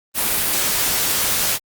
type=noise; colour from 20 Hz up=white; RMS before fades=-19 dBFS; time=0.14-1.59 s; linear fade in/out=50 ms; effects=Opus 32 kbps